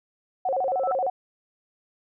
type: tone with vibrato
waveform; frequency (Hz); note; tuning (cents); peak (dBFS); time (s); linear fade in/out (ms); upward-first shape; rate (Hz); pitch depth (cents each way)
sine; 631; D#5; +24; -22; 0.45-1.1; 5; square; 13; 280
type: tone with exponential growth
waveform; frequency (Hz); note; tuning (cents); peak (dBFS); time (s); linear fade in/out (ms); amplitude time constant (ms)
sine; 1318.5; E6; 0; -26; 0.69-0.92; 1; 50
effects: none